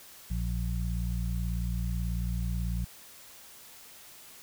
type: harmonic tone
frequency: 58.27 Hz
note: A#1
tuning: in tune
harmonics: 1 / 2 / 3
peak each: -30 / -35 / -36 dBFS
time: 0.3-2.85 s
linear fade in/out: 10 ms
effects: white hiss -51 dBFS RMS until 4.42 s